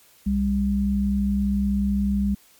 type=tone pair together; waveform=sine; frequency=64 / 200.4 Hz; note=C2 / G3; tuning=-38 / +38 cents; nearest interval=octave + minor sixth; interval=1976 cents; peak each=-25 / -20 dBFS; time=0.26-2.35 s; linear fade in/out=10 ms; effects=white hiss -55 dBFS RMS until 2.59 s + MP3 96 kbps